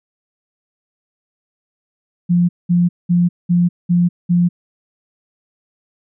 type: tone bursts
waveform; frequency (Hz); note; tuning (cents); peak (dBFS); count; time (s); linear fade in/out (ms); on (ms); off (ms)
sine; 174.9; F3; +3; -10; 6; 2.29-4.49; 20; 200; 200
effects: none